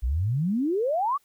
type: exponential sweep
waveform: sine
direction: up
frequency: 55 to 1198 Hz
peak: -22 dBFS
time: 0.02-1.18 s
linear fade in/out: 20 ms
effects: white hiss -66 dBFS RMS until 1.24 s